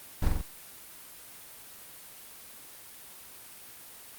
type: noise with echo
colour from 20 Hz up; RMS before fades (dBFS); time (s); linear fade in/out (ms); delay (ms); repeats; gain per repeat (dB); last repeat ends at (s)
brown; -24; 0.22-0.28; 5; 45; 3; -3; 0.415
effects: white hiss -48 dBFS RMS until 4.18 s + Opus 32 kbps